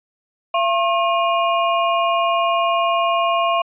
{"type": "ring-modulated tone", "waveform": "square", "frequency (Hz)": 880, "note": "A5", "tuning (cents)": 0, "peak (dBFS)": -13, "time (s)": [0.54, 3.62], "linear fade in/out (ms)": 5, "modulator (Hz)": 200, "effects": ["resampled to 8000 Hz"]}